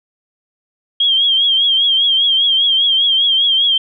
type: tone with vibrato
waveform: sine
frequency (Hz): 3229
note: G#7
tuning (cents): -49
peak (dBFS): -10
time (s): 1-3.78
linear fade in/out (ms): 5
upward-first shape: triangle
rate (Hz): 5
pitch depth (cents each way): 78
effects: none